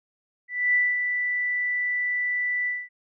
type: tone with ADSR envelope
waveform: sine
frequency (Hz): 1976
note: B6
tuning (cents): 0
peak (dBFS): -17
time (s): 0.48-2.89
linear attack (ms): 260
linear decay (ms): 220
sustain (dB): -6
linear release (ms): 220
effects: none